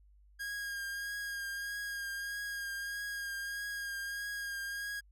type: tone with vibrato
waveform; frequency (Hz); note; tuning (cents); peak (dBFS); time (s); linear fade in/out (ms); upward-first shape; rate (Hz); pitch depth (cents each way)
45% pulse; 1627; G#6; -36; -37; 0.39-5.01; 20; triangle; 1.6; 26
effects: added 50 Hz sine -59 dBFS peak until 5.11 s